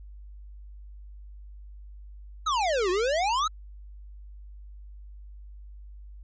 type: exponential two-way sweep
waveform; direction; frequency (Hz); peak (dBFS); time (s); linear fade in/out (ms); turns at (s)
square; down then up; 1332 to 349.6 to 1332; -24; 2.46-3.48; 10; 2.9
effects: added 50 Hz sine -42 dBFS peak until 6.23 s + resampled to 16000 Hz